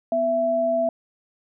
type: tone pair together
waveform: sine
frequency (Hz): 249.1 / 665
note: B3 / E5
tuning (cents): +15 / +15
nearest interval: octave + perfect fourth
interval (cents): 1700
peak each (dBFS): -29 / -19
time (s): 0.12-0.89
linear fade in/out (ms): 2
effects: none